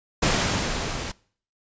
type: noise with level ramp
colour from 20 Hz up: pink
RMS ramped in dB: -20 to -32 dBFS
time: 0.22-1.12 s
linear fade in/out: 10 ms
effects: noise-tail reverb RT60 0.5 s tail -23 dB re dry + resampled to 16000 Hz